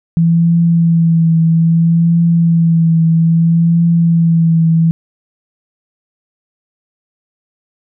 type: tone with vibrato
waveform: sine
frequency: 166.1 Hz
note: E3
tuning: 13 cents sharp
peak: -7 dBFS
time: 0.17-4.91 s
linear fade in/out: 0 ms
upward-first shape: triangle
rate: 0.61 Hz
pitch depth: 31 cents each way
effects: none